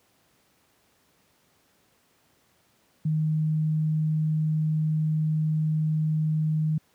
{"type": "tone", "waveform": "sine", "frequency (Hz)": 155.56, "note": "D#3", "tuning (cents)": 0, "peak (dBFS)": -21, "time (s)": [3.05, 6.78], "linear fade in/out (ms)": 5, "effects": ["pink hiss -65 dBFS RMS until 6.94 s", "high-pass 100 Hz 12 dB/octave"]}